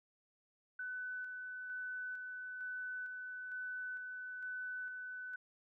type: tone with tremolo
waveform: sine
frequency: 1501 Hz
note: F#6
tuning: 24 cents sharp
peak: -40 dBFS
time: 0.79-5.36 s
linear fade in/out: 5 ms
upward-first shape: square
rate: 1.1 Hz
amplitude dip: 30%
effects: none